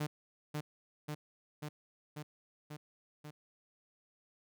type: tone with echo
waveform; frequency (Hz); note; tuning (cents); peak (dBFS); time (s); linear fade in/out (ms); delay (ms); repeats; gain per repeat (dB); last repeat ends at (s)
sawtooth; 150.2; D3; +39; -30; 0-0.07; 10; 540; 6; -2; 3.31
effects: none